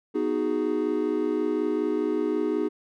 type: chord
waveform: triangle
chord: G# minor seventh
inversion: first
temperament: equal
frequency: 246.9 / 311.1 / 370 / 415.3 Hz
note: B3 / D#4 / F#4 / G#4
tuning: 0 / 0 / 0 / 0 cents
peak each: -30 / -25 / -28 / -26 dBFS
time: 0.14-2.69 s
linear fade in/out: 20 ms
effects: none